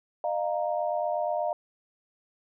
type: chord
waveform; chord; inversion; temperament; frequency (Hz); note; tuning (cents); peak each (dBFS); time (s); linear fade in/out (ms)
sine; Eb suspended second; none; equal with one note detuned; 610.2 / 698.5 / 932.3; Eb5 / F5 / Bb5; -34 / 0 / 0; -29 / -29 / -35; 0.24-1.53; 2
effects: none